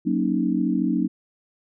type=chord; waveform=sine; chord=D# minor seventh; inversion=first; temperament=equal; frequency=185 / 233.1 / 277.2 / 311.1 Hz; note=F#3 / A#3 / C#4 / D#4; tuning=0 / 0 / 0 / 0 cents; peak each=-25 dBFS; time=0.05-1.08 s; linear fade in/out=20 ms; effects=none